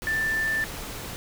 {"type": "tone in noise", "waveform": "sine", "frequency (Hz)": 1771, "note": "A6", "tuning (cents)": 11, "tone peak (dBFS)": -23, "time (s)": [0.07, 0.64], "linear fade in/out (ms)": 0, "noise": "pink", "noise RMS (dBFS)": -36, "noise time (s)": [0.02, 1.16], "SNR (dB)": 10, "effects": []}